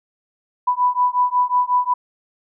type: beating tone pair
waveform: sine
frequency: 988 / 993.5 Hz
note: B5 / B5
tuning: 0 / +10 cents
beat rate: 5.5 Hz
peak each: -18 dBFS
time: 0.67-1.94 s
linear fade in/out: 10 ms
effects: none